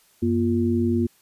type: tone cluster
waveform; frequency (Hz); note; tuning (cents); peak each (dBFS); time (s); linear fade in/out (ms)
sine; 93.6 / 237.7 / 348.8; F#2 / A#3 / F4; +20 / +34 / -2; -25 / -21 / -24; 0.22-1.07; 10
effects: white hiss -59 dBFS RMS until 1.21 s + resampled to 32000 Hz